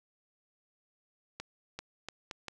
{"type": "accelerating click train", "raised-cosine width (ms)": 0.2, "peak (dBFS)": -22, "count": 5, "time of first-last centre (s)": [1.4, 2.483], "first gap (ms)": 390, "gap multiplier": 0.76, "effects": []}